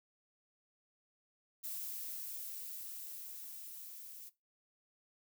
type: noise with level ramp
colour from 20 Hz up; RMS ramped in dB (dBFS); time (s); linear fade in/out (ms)
violet; -42 to -51; 1.63-4.3; 20
effects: noise-tail reverb RT60 0.2 s tail -17 dB re dry